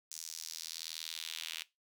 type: tone with high-pass filter sweep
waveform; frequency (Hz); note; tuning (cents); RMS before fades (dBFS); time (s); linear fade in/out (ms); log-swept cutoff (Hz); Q
sawtooth; 81.1; E2; -28; -44; 0.11-1.63; 0; 6200 to 2900; 2.3
effects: noise-tail reverb RT60 0.2 s tail -19 dB re dry